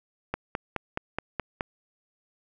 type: click train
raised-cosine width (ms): 0.5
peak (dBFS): -13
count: 7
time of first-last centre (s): 0.34-1.608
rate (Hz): 4.73
effects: none